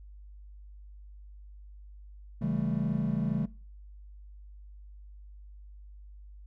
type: chord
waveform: triangle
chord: A dominant seventh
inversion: first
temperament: just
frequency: 137.5 / 165 / 198 / 220 Hz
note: C#3 / E3 / G3 / A3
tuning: -14 / +2 / +18 / 0 cents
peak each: -31 dBFS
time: 2.41-3.46 s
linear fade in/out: 10 ms
effects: noise-tail reverb RT60 0.4 s tail -22 dB re dry + added 50 Hz sine -46 dBFS peak until 6.46 s